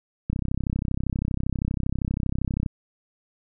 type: click train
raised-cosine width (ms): 5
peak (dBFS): -13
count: 78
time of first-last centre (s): 0.3-2.662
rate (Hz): 32.6
effects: none